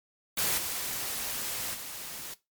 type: noise with level steps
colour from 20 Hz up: white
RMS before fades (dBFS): -28 / -34 / -40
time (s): 0.37-2.34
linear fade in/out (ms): 5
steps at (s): 0.57 / 1.73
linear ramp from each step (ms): 20
effects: noise-tail reverb RT60 0.2 s tail -17 dB re dry + MP3 96 kbps